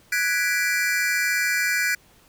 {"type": "chord", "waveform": "square", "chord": "G# half-diminished seventh", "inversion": "third", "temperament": "equal", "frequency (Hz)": [1480, 1661.2, 1975.5, 2349], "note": ["F#6", "G#6", "B6", "D7"], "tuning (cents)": [0, 0, 0, 0], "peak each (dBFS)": -27, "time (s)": [0.12, 1.95], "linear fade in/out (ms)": 5, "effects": ["pink hiss -56 dBFS RMS until 2.28 s"]}